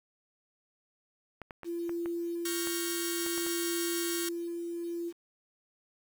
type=clicks; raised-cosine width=0.5 ms; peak=-27 dBFS; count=9; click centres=1.417 / 1.508 / 1.633 / 1.894 / 2.059 / 2.672 / 3.264 / 3.379 / 3.465 s
type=tone with tremolo; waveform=sine; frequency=341.2 Hz; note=F4; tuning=40 cents flat; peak=-31 dBFS; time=1.64-5.13 s; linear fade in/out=50 ms; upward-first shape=triangle; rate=0.58 Hz; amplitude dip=30%
type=chord; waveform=5% pulse; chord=G half-diminished seventh; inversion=second; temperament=equal; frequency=1108.7 / 1396.9 / 1568 / 1864.7 Hz; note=Db6 / F6 / G6 / Bb6; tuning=0 / 0 / 0 / 0 cents; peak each=-28 dBFS; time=2.45-4.29 s; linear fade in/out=5 ms
effects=9-bit